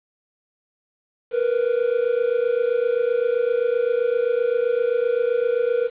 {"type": "tone pair together", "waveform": "triangle", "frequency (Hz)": [466.2, 493.9], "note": ["A#4", "B4"], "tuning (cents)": [0, 0], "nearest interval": "minor second", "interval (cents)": 100, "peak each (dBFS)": -19, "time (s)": [1.31, 5.9], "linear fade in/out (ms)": 50, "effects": ["resampled to 8000 Hz", "8-bit"]}